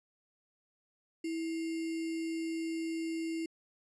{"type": "tone with sample-and-hold", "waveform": "sine", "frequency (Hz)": 326.5, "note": "E4", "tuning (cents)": -17, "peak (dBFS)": -33, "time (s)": [1.24, 3.46], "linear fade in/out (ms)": 5, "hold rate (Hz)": 2450, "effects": ["resampled to 22050 Hz"]}